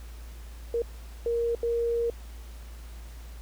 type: tone bursts at uneven times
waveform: sine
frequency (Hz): 468.3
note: A#4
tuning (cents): +8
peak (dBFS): -24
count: 3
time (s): 0.74-0.82 / 1.26-1.55 / 1.63-2.1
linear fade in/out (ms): 2
effects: added 57 Hz sine -40 dBFS peak until 3.41 s + pink hiss -53 dBFS RMS until 3.41 s